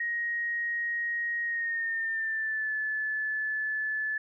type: tone with pitch glide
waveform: sine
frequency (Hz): 1880 to 1734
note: A#6 to A6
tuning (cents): +14 to -26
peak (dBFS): -28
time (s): 0-4.18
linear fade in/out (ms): 5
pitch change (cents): -140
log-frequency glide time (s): 1.43-2.73
effects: none